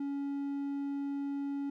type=tone; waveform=triangle; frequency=280.7 Hz; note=C#4; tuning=22 cents sharp; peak=-31 dBFS; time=0-1.7 s; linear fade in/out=5 ms; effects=none